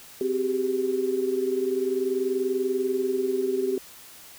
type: tone cluster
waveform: sine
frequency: 259.5 / 384.3 / 404.7 Hz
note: C4 / G4 / G#4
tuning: -14 / -34 / -45 cents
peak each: -32 / -24 / -30 dBFS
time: 0.21-3.78 s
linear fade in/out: 2 ms
effects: white hiss -47 dBFS RMS until 4.38 s